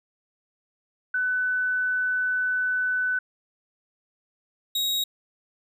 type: tone pair in turn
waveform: sine / 40% pulse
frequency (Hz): 1500 / 3794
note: F#6 / A#7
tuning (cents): +23 / +30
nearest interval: octave + major third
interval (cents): 1607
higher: second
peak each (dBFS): -22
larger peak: neither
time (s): 1.14-3.19 / 4.75-5.04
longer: first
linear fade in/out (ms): 5
effects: none